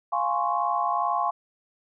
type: chord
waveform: sine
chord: Db major seventh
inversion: first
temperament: equal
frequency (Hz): 698.5 / 830.6 / 1046.5 / 1108.7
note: F5 / Ab5 / C6 / Db6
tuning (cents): 0 / 0 / 0 / 0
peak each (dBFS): -28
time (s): 0.12-1.31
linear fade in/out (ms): 10
effects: none